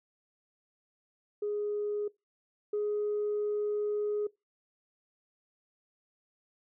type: tone pair in turn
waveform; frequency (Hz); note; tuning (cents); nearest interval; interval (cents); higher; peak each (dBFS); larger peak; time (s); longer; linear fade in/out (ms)
sine; 415.3 / 417.3; G#4 / G#4; 0 / +8; unison; 8; second; -29 / -27; second; 1.42-2.08 / 2.73-4.27; second; 5
effects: noise-tail reverb RT60 0.2 s tail -22 dB re dry + tanh soft clip ceiling -25 dBFS